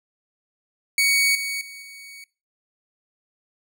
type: tone with level steps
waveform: sawtooth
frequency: 2239 Hz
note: C#7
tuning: 17 cents sharp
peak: -13 / -22 / -34 / -36 dBFS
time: 0.98-2.24 s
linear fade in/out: 2 ms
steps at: 1.35 / 1.61 / 1.82 s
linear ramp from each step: 2 ms
effects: noise-tail reverb RT60 0.3 s tail -21 dB re dry